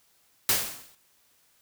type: noise with exponential decay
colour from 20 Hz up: white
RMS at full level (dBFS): -20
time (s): 0.49-0.95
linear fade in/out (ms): 1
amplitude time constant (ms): 100
effects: white hiss -65 dBFS RMS until 1.61 s